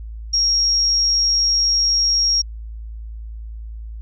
sine tone, 5588 Hz, F8, in tune, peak -14 dBFS, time 0.33-2.42 s, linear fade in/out 10 ms, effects added 55 Hz sine -29 dBFS peak until 4.01 s

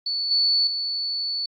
sine tone with level steps, 4456 Hz, C#8, 8 cents sharp, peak -23 / -17 / -24 dBFS, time 0.06-1.46 s, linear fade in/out 5 ms, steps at 0.31 / 0.67 s, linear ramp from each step 2 ms, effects AAC 48 kbps

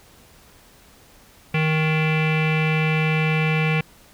square tone with low-pass filter, 156.7 Hz, D#3, 13 cents sharp, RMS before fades -20 dBFS, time 1.54-3.81 s, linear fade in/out 5 ms, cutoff 2500 Hz, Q 7.7, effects pink hiss -51 dBFS RMS until 4.13 s

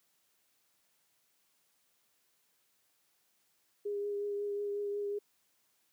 sine tone with vibrato, 408 Hz, G#4, 31 cents flat, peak -33 dBFS, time 3.85-5.19 s, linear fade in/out 10 ms, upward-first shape triangle, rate 5.5 Hz, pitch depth 19 cents each way, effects white hiss -74 dBFS RMS until 5.92 s + high-pass 100 Hz 12 dB/octave

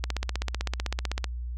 click train, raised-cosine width 0.2 ms, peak -12 dBFS, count 20, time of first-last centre 0.04-1.243 s, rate 15.8 Hz, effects added 60 Hz sine -31 dBFS peak until 1.57 s

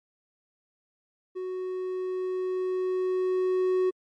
triangle tone with level ramp, 370 Hz, F#4, in tune, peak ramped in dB -29 to -19 dBFS, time 1.35-3.91 s, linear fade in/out 20 ms, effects MP3 48 kbps

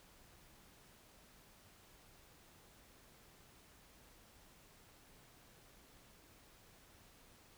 silence, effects pink hiss -64 dBFS RMS until 7.57 s

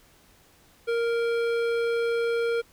triangle tone with hard clipping, 466.2 Hz, A#4, in tune, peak -25 dBFS, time 0.87-2.62 s, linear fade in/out 20 ms, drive 17 dB, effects pink hiss -58 dBFS RMS until 2.72 s

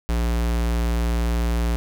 square tone, 58.27 Hz, A#1, in tune, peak -20 dBFS, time 0.09-1.76 s, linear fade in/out 0 ms, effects none

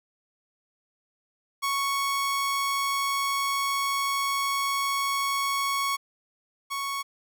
sawtooth tone pair in turn, 1108.7 / 1108.7 Hz, C#6 / C#6, 0 / 0 cents, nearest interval unison, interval 0 cents, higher neither, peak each -21 / -25 dBFS, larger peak first, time 1.62-5.97 / 6.7-7.03 s, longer first, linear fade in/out 20 ms, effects none

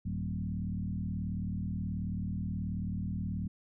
sine tone with frequency modulation, 140.4 Hz, C#3, 22 cents sharp, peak -32 dBFS, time 0.05-3.48 s, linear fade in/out 10 ms, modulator 38.6 Hz, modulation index 2.1, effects none

